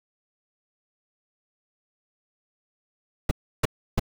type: noise bursts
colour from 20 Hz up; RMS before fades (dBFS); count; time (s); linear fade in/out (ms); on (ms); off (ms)
brown; -20; 3; 3.29-3.996; 5; 22; 320
effects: none